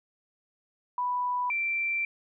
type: tone pair in turn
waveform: sine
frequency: 987.8 / 2349 Hz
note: B5 / D7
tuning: 0 / 0 cents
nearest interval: octave + minor third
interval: 1500 cents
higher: second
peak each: -26 dBFS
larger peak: neither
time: 0.98-1.5 / 1.5-2.05 s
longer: second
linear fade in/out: 2 ms
effects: none